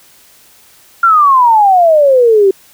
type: exponential sweep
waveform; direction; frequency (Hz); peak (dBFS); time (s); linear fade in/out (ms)
sine; down; 1400 to 377; -4; 1.03-2.51; 5
effects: white hiss -44 dBFS RMS until 2.73 s